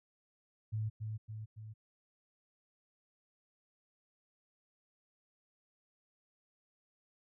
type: tone with echo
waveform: sine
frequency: 108.7 Hz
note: A2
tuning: 21 cents flat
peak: -33 dBFS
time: 0.72-0.9 s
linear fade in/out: 20 ms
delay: 280 ms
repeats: 3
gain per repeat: -4 dB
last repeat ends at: 1.74 s
effects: none